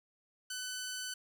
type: tone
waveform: 10% pulse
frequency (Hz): 1504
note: F#6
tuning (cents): +28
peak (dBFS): -30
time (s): 0.5-1.14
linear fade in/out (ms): 5
effects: none